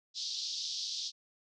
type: band-pass noise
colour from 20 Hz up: white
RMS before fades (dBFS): -38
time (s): 0.14-1.12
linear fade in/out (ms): 50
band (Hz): 3500 to 5600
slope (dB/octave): 48
effects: none